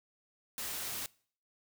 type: noise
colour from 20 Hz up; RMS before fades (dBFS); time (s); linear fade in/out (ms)
white; -39; 0.58-1.06; 0
effects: noise-tail reverb RT60 0.5 s tail -23 dB re dry